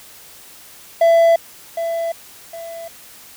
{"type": "tone with echo", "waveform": "triangle", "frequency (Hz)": 668, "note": "E5", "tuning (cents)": 23, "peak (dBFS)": -7, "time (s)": [1.01, 1.36], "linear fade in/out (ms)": 5, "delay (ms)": 760, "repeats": 2, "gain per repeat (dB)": -10, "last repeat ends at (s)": 2.88, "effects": ["white hiss -42 dBFS RMS until 3.36 s"]}